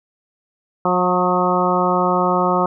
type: harmonic tone with a mistuned harmonic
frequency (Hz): 180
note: F#3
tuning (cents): -47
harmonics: 1 / 2 / 3 / 4 / 5 / 6 / 7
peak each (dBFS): -22 / -22 / -22 / -22 / -22 / -22 / -22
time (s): 0.85-2.66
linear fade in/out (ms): 2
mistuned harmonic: 6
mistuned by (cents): +20
effects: none